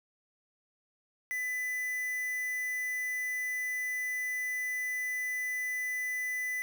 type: tone with quantisation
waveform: triangle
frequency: 2000 Hz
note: B6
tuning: 21 cents sharp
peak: -30 dBFS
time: 1.31-6.62 s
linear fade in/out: 0 ms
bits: 7
effects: none